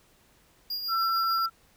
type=tone with tremolo; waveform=square; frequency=4834 Hz; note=D8; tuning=49 cents sharp; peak=-29 dBFS; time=0.7-1.46 s; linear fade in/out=5 ms; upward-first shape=triangle; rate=6.8 Hz; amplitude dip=50%
type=tone; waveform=sine; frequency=1343 Hz; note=E6; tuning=32 cents sharp; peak=-24 dBFS; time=0.88-1.5 s; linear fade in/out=50 ms
effects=pink hiss -62 dBFS RMS until 1.76 s